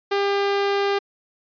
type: tone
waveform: sawtooth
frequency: 400 Hz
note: G4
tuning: 35 cents sharp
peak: -15 dBFS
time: 0.11-0.99 s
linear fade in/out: 10 ms
effects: resampled to 11025 Hz